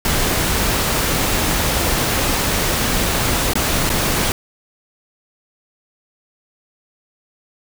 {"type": "noise with dropouts", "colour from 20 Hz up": "pink", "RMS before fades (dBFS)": -18, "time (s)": [0.05, 4.32], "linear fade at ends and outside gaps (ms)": 1, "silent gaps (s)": [[3.535, 3.554], [3.893, 3.9]], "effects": []}